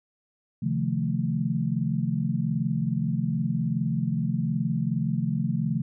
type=chord; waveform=sine; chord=F dominant seventh; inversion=second; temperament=equal with one note detuned; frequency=133.02 / 155.56 / 174.61 / 220 Hz; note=C3 / Eb3 / F3 / A3; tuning=+29 / 0 / 0 / 0 cents; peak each=-29 dBFS; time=0.62-5.82 s; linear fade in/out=10 ms; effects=none